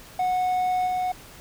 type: tone with level steps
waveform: triangle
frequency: 734 Hz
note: F#5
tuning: 14 cents flat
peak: -19 / -21 dBFS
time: 0.19-1.12 s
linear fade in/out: 5 ms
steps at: 0.86 s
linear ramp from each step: 20 ms
effects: pink hiss -46 dBFS RMS until 1.4 s